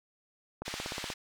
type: click train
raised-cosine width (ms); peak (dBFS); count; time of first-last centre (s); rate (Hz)
1; -23; 9; 0.62-1.102; 16.6
type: band-pass noise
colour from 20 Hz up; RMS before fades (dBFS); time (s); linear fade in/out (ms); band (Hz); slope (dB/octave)
pink; -41; 0.65-1.14; 10; 1800 to 5800; 12
effects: none